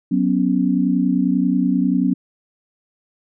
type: chord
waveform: sine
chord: F# suspended fourth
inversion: none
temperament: equal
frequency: 185 / 246.9 / 277.2 Hz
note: F#3 / B3 / C#4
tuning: 0 / 0 / 0 cents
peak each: -19 dBFS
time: 0.11-2.14 s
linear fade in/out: 10 ms
effects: none